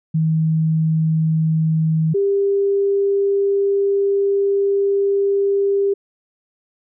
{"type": "tone pair in turn", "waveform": "sine", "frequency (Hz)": [159.3, 397.8], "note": ["D#3", "G4"], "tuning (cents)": [41, 25], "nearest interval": "octave + major third", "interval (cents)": 1584, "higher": "second", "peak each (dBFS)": -14, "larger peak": "neither", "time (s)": [[0.14, 2.14], [2.14, 5.94]], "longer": "second", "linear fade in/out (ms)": 10, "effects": []}